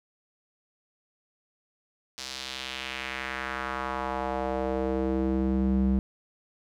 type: tone with band-pass filter sweep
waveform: square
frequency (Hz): 65.41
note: C2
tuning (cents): 0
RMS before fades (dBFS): -29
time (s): 2.18-5.99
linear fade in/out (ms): 0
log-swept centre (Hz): 5100 to 170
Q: 1.8
effects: none